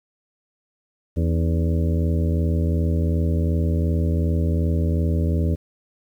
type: harmonic tone with a mistuned harmonic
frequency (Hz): 82.7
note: E2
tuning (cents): +6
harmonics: 1 / 2 / 3 / 4 / 5 / 6 / 7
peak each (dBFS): -19 / -25 / -29 / -31 / -33 / -35 / -36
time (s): 1.16-5.56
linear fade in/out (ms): 20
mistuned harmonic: 4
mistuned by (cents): -89
effects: 9-bit